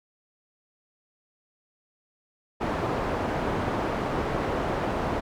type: low-pass noise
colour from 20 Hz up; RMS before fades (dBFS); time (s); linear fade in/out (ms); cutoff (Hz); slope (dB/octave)
white; -28; 2.6-5.21; 20; 810; 12
effects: none